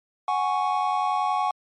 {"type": "chord", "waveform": "triangle", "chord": "F# suspended second", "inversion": "none", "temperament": "equal", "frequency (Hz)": [740, 830.6, 1108.7], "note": ["F#5", "G#5", "C#6"], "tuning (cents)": [0, 0, 0], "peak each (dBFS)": -24, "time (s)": [0.28, 1.51], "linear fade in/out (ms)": 2, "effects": ["MP3 48 kbps"]}